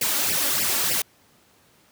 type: noise with flanger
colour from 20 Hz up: white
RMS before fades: -23 dBFS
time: 0.01-1.02 s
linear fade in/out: 5 ms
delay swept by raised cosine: 0.38 to 3.58 ms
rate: 3.3 Hz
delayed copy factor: +0.9
effects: pink hiss -58 dBFS RMS until 1.91 s + high-pass 100 Hz 12 dB/octave